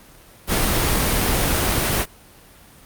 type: noise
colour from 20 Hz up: pink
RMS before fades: -19 dBFS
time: 0.47-2.06 s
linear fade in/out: 50 ms
effects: pink hiss -47 dBFS RMS until 2.85 s + Opus 32 kbps